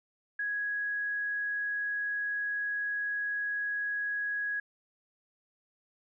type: tone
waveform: sine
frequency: 1664 Hz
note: G#6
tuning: 3 cents sharp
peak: -30 dBFS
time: 0.39-4.6 s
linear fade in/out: 5 ms
effects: none